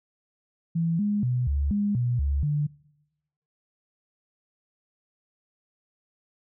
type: tone with pitch steps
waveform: sine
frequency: 166.1 / 206.5 / 124.4 / 71.1 / 204.6 / 121.9 / 70.5 / 147.5 Hz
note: E3 / G#3 / B2 / C#2 / G#3 / B2 / C#2 / D3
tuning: +13 / -10 / +13 / +45 / -26 / -22 / +30 / +8 cents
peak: -22 dBFS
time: 0.75-2.67 s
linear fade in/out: 10 ms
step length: 240 ms
effects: noise-tail reverb RT60 1.0 s tail -25 dB re dry